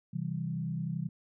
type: chord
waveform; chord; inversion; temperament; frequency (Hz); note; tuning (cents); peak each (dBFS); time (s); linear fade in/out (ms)
sine; C major; none; equal with one note detuned; 132.64 / 164.81 / 196; C3 / E3 / G3; +24 / 0 / 0; -37 / -34 / -39; 0.13-1.09; 10
effects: none

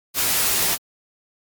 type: noise with comb filter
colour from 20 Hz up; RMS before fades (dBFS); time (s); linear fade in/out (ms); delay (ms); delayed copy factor
white; -20; 0.14-0.78; 50; 14; -0.5
effects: MP3 96 kbps

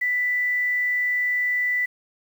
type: tone with quantisation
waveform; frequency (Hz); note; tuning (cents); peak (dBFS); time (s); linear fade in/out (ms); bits
sine; 1980; B6; +4; -20; 0.01-1.86; 10; 8
effects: none

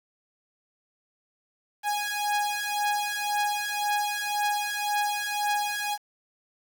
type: beating tone pair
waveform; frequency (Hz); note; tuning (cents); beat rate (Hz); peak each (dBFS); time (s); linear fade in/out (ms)
sawtooth; 827 / 828.9; G#5 / G#5; -8 / -4; 1.9; -25; 1.83-5.98; 50
effects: 8-bit

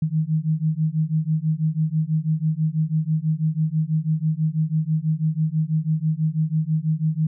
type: beating tone pair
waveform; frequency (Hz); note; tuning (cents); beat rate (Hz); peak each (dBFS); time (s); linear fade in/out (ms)
sine; 154.2 / 160.3; D#3 / E3; -15 / -48; 6.1; -22; 0.02-7.27; 5
effects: none

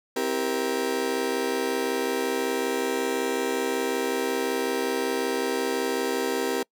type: chord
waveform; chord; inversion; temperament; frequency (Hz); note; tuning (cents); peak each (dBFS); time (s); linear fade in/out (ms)
35% pulse; C dominant seventh; none; just; 261.6 / 327 / 392.4 / 470.9; C4 / E4 / G4 / Bb4; 0 / -14 / +2 / +18; -30 / -32 / -27 / -27; 0.16-6.63; 5
effects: noise-tail reverb RT60 0.1 s tail -26 dB re dry

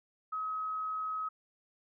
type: tone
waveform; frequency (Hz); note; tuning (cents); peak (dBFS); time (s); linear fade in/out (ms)
sine; 1274; D#6; +41; -33; 0.32-1.29; 10
effects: none

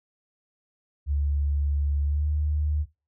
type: tone with pitch glide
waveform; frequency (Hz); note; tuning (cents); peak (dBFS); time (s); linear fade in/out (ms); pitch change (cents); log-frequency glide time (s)
sine; 71.8 to 75.02; D2 to D2; -39 to +37; -22; 1.06-2.86; 50; +76; 2.04-2.27
effects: noise-tail reverb RT60 0.3 s tail -21 dB re dry

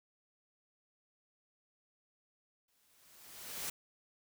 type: noise with exponential growth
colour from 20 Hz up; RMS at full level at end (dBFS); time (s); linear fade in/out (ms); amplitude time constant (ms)
white; -38; 2.68-3.7; 5; 220
effects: none

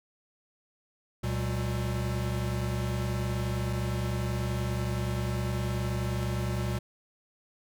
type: tone cluster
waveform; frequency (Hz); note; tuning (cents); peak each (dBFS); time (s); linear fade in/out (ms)
square; 70 / 120.2 / 190.8; C#2 / B2 / G3; +18 / -46 / -47; -35 / -31 / -37; 1.23-6.79; 10
effects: none

